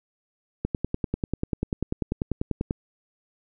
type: click train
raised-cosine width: 3 ms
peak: -12 dBFS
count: 22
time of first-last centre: 0.65-2.709 s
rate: 10.2 Hz
effects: none